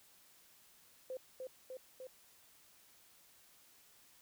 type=tone with echo; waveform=sine; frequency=516 Hz; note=C5; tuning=24 cents flat; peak=-40 dBFS; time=1.1-1.17 s; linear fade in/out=2 ms; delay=300 ms; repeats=3; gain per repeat=-2 dB; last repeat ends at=2.07 s; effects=white hiss -65 dBFS RMS until 4.21 s